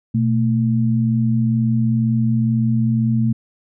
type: tone pair together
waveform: sine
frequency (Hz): 121.6 / 223.7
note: B2 / A3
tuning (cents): -26 / +29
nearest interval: major seventh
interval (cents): 1055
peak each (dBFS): -17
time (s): 0.14-3.33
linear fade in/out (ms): 10
effects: none